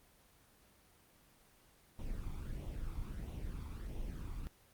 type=noise with flanger; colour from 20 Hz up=brown; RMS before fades=-42 dBFS; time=1.99-4.47 s; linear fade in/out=0 ms; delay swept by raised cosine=0.31 to 0.9 ms; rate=1.5 Hz; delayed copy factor=+0.7; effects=pink hiss -66 dBFS RMS until 4.73 s + Opus 24 kbps